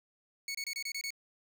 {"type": "tone bursts", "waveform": "20% pulse", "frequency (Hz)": 2217, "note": "C#7", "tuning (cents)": 0, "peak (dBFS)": -30, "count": 7, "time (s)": [0.48, 1.105], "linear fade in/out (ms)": 2, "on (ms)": 67, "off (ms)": 26, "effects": []}